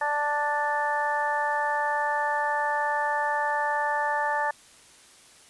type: harmonic tone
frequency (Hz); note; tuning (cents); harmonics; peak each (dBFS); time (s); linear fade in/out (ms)
293.7; D4; 0; 2 / 3 / 4 / 5 / 6; -32 / -26 / -34 / -38 / -29; 0.01-4.51; 5
effects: white hiss -53 dBFS RMS until 5.49 s + resampled to 24000 Hz